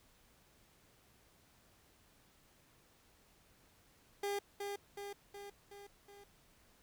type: tone with echo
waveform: 30% pulse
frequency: 403.6 Hz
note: G#4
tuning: 49 cents flat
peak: -33 dBFS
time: 4.23-4.39 s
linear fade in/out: 5 ms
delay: 370 ms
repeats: 5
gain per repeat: -4 dB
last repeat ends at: 6.24 s
effects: pink hiss -68 dBFS RMS until 6.82 s